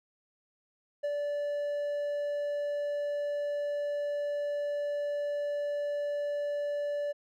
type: tone with ADSR envelope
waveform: triangle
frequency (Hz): 581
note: D5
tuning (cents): -19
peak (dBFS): -26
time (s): 1.03-7.13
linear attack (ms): 15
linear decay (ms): 42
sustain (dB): -2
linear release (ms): 20
effects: none